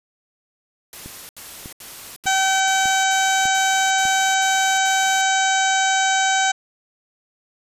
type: noise bursts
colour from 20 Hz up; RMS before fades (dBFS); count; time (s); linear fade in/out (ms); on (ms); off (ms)
white; -37; 10; 0.93-5.214; 0; 360; 76
type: click train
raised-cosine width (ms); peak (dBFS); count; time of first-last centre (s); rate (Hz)
3; -23; 6; 1.06-4.054; 1.67
type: harmonic tone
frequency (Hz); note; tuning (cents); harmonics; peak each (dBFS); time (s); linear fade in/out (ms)
767; G5; -38; 1 / 2 / 3 / 4 / 5 / 6 / 7 / 8 / 9 / 10; -19 / -21 / -28 / -28 / -29 / -37 / -38 / -27 / -28 / -30; 2.26-6.52; 10
effects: resampled to 32000 Hz